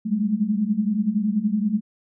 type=tone cluster; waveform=sine; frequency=192.9 / 206.4 / 217 Hz; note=G3 / G#3 / A3; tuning=-28 / -10 / -24 cents; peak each=-27 / -24 / -22 dBFS; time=0.05-1.81 s; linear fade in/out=20 ms; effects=none